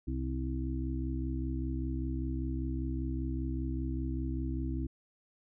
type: harmonic tone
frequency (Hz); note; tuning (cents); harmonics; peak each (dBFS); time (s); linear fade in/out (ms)
65.1; C2; -8; 1 / 2 / 4 / 5; -34 / -39 / -39 / -40; 0.07-4.87; 10
effects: none